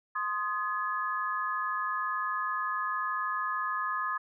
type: chord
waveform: sine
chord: Ab major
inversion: first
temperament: equal with one note detuned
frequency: 1046.5 / 1244.5 / 1698.1 Hz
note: C6 / Eb6 / Ab6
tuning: 0 / 0 / +38 cents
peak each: -34 / -32 / -35 dBFS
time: 0.15-4.18 s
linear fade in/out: 10 ms
effects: none